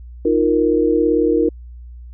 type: chord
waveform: sine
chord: Eb suspended second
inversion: none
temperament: equal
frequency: 311.1 / 349.2 / 466.2 Hz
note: Eb4 / F4 / Bb4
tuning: 0 / 0 / 0 cents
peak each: -17 / -18 / -16 dBFS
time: 0.25-1.49 s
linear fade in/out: 5 ms
effects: added 60 Hz sine -33 dBFS peak until 2.13 s